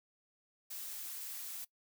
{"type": "noise", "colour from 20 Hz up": "blue", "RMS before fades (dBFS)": -44, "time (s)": [0.7, 1.65], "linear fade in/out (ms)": 10, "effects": ["noise-tail reverb RT60 0.1 s tail -21 dB re dry"]}